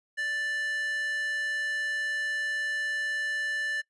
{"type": "tone with high-pass filter", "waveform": "square", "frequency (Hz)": 587.3, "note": "D5", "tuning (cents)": 0, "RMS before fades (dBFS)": -31, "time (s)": [0.17, 3.82], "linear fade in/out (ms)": 20, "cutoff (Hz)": 1800, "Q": 5.5, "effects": ["noise-tail reverb RT60 0.1 s tail -19 dB re dry", "resampled to 24000 Hz"]}